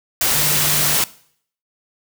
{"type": "tone in noise", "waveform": "sine", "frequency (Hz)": 150, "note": "D3", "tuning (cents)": 37, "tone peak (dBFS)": -27, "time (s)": [0.35, 0.96], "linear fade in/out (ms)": 2, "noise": "white", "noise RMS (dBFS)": -17, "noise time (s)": [0.21, 1.04], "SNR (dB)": -13, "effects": ["noise-tail reverb RT60 0.6 s tail -20 dB re dry"]}